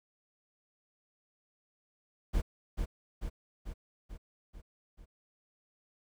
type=noise with echo; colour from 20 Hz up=brown; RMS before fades=-29 dBFS; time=2.33-2.42 s; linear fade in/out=20 ms; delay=440 ms; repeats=6; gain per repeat=-4 dB; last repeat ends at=5.06 s; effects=none